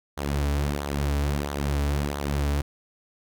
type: tone with flanger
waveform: sawtooth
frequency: 71.7 Hz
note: D2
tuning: 41 cents flat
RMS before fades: -26 dBFS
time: 0.17-2.62 s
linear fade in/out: 10 ms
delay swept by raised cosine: 0.38 to 5.68 ms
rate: 1.5 Hz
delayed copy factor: -0.6
effects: none

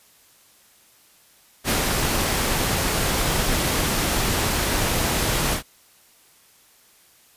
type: noise with ADSR envelope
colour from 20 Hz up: pink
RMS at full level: -20 dBFS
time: 1.64-5.63 s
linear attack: 57 ms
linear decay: 99 ms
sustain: -2 dB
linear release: 98 ms
effects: white hiss -55 dBFS RMS until 7.36 s + resampled to 32000 Hz

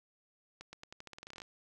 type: accelerating click train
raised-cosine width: 0.2 ms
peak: -30 dBFS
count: 16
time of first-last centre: 0.61-1.419 s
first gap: 120 ms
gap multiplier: 0.87
effects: none

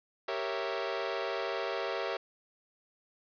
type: chord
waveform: sawtooth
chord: G diminished seventh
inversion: none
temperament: equal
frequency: 392 / 466.2 / 554.4 / 659.3 Hz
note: G4 / Bb4 / Db5 / Fb5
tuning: 0 / 0 / 0 / 0 cents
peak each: -34 dBFS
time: 0.28-2.17 s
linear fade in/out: 5 ms
effects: resampled to 11025 Hz + 9-bit

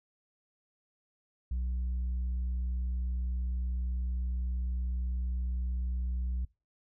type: tone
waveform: sine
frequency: 61.74 Hz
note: B1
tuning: in tune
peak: -27 dBFS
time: 1.51-6.45 s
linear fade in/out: 5 ms
effects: noise-tail reverb RT60 0.3 s tail -26 dB re dry + tanh soft clip ceiling -29 dBFS

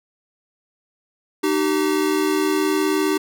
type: tone pair together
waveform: square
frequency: 305.7 / 385.1 Hz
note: D#4 / G4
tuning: -30 / -31 cents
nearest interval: major third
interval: 399 cents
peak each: -21 dBFS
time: 1.43-3.18 s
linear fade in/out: 10 ms
effects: none

